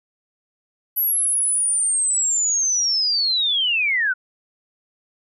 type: linear sweep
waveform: sine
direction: down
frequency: 11770 to 1430 Hz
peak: -17 dBFS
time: 0.96-4.14 s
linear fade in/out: 20 ms
effects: none